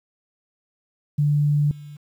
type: tone with level steps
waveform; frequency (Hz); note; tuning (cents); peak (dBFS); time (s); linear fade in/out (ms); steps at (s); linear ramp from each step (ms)
sine; 146.83; D3; 0; -16 / -36; 1.18-1.97; 10; 1.71; 2
effects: 9-bit